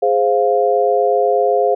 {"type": "chord", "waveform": "sine", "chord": "F minor", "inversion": "first", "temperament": "equal", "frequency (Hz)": [415.3, 523.3, 698.5], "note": ["Ab4", "C5", "F5"], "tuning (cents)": [0, 0, 0], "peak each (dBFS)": -16, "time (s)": [0.02, 1.75], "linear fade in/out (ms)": 10, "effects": []}